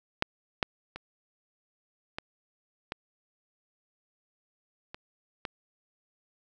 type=clicks; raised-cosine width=0.3 ms; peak=-8 / -9 / -23 / -18 / -17 / -24 / -17 dBFS; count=7; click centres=0.224 / 0.628 / 0.96 / 2.185 / 2.921 / 4.945 / 5.452 s; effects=none